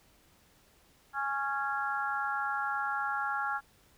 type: harmonic tone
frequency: 276.4 Hz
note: C#4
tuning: 5 cents flat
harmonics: 3 / 4 / 5 / 6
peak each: -35 / -39 / -33 / -38 dBFS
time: 1.13-3.61 s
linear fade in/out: 50 ms
effects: pink hiss -64 dBFS RMS until 3.97 s